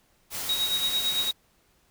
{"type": "noise", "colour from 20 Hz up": "white", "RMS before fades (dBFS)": -33, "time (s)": [0.3, 1.33], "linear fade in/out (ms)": 50}
{"type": "tone with tremolo", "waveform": "sine", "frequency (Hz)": 3800, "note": "A#7", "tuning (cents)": 33, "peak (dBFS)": -22, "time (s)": [0.49, 1.31], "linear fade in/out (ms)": 2, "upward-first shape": "sine", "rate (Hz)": 8.9, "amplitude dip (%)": 60}
{"effects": ["pink hiss -65 dBFS RMS until 1.9 s"]}